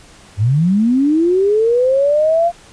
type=linear sweep; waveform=sine; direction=up; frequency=93.4 to 698.5 Hz; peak=-10 dBFS; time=0.37-2.52 s; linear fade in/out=50 ms; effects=pink hiss -43 dBFS RMS until 2.72 s + resampled to 22050 Hz